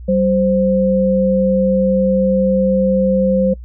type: tone pair together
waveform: sine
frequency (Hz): 192.06 / 522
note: G3 / C5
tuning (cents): -35 / -4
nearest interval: octave + perfect fourth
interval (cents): 1731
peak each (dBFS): -14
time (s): 0.08-3.54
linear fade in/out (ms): 10
effects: noise-tail reverb RT60 0.1 s tail -25 dB re dry + added 60 Hz sine -29 dBFS peak until 3.64 s